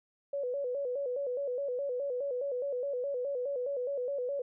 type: tone with vibrato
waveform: sine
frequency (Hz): 528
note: C5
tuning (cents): +16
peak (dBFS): -31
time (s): 0.33-4.42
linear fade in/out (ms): 5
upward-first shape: square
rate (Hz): 4.8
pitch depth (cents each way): 110
effects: none